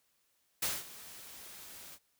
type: noise with ADSR envelope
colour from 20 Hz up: white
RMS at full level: -32 dBFS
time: 0.62-1.99 s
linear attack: 7 ms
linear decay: 210 ms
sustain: -18 dB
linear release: 57 ms
effects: white hiss -75 dBFS RMS until 2.19 s